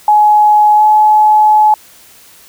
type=tone with pitch glide; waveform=sine; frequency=843 to 852.8 Hz; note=G#5 to G#5; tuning=+26 to +46 cents; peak=-4 dBFS; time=0.08-1.74 s; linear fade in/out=2 ms; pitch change=+20 cents; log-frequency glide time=0.76-0.82 s; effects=white hiss -41 dBFS RMS until 2.48 s